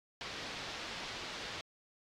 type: low-pass noise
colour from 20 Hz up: white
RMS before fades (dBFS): -44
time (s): 0.21-1.61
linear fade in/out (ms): 0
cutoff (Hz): 4600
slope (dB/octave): 24
effects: AAC 64 kbps